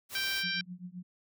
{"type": "noise", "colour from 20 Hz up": "white", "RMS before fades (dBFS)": -41, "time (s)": [0.09, 0.44], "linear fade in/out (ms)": 50}
{"type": "harmonic tone", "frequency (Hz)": 784, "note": "G5", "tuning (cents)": 0, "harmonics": [2, 3, 4, 5, 6, 7], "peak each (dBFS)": [-35, -37, -38, -39, -40, -40], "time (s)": [0.15, 0.61], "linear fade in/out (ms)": 2}
{"type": "tone with tremolo", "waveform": "sine", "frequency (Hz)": 179.8, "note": "F#3", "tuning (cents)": -49, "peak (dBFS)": -37, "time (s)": [0.43, 1.03], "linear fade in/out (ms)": 10, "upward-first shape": "triangle", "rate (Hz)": 7.7, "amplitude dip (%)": 100}
{"effects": []}